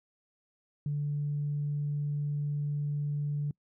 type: tone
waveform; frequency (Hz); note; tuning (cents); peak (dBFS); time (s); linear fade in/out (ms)
sine; 146; D3; -10; -28; 0.86-3.51; 2
effects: noise-tail reverb RT60 0.1 s tail -26 dB re dry + tanh soft clip ceiling -24 dBFS